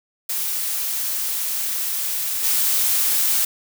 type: noise with level steps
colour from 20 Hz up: blue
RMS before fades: -24 / -19 dBFS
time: 0.29-3.45 s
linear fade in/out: 5 ms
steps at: 2.43 s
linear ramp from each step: 20 ms
effects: none